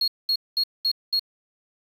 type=tone bursts; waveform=triangle; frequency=4300 Hz; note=C8; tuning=47 cents sharp; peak=-17 dBFS; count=5; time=0.01-1.195 s; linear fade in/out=5 ms; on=69 ms; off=210 ms; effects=tanh soft clip ceiling -15 dBFS + 8-bit